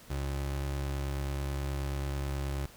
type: tone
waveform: 30% pulse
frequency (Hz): 69.3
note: C#2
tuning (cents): 0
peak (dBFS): -29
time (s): 0.1-2.66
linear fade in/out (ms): 5
effects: pink hiss -54 dBFS RMS until 2.76 s